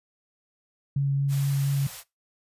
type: tone with vibrato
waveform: sine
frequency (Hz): 139.1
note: C#3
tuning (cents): +6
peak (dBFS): -21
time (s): 0.96-1.87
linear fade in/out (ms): 5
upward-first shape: sine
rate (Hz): 4.3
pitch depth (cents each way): 8
type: band-stop noise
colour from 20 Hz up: white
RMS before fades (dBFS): -40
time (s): 1.28-2.04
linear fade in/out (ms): 50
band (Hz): 130 to 450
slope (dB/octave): 96
effects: noise-tail reverb RT60 0.2 s tail -20 dB re dry + resampled to 32000 Hz